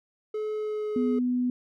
triangle tone with pitch glide, 428.4 to 422 Hz, A4 to G#4, -46 to +28 cents, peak -26 dBFS, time 0.34-1.19 s, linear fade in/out 5 ms, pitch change -26 cents, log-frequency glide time 0.53-1.04 s
sine tone, 248.2 Hz, B3, 9 cents sharp, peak -23 dBFS, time 0.96-1.5 s, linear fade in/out 2 ms
effects none

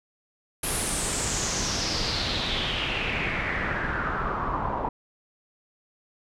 pink noise with low-pass filter sweep, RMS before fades -28 dBFS, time 0.63-4.89 s, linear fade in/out 5 ms, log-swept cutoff 11000 to 880 Hz, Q 4.4, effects none

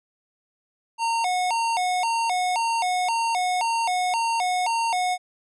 square tone with vibrato, 818 Hz, G#5, 26 cents flat, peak -22 dBFS, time 0.98-5.18 s, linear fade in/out 50 ms, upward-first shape square, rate 1.9 Hz, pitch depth 200 cents each way, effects resampled to 24000 Hz

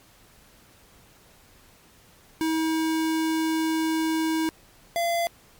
square tone pair in turn, 320 / 682.6 Hz, D#4 / F5, +49 / -40 cents, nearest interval octave + minor second, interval 1311 cents, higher second, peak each -23 dBFS, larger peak neither, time 2.41-4.49 / 4.96-5.27 s, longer first, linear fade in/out 0 ms, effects pink hiss -55 dBFS RMS until 5.59 s + MP3 96 kbps

